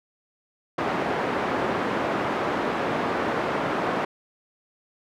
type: band-pass noise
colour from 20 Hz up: pink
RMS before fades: -26 dBFS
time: 0.78-4.05 s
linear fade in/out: 5 ms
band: 260 to 1500 Hz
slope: 12 dB/octave
effects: none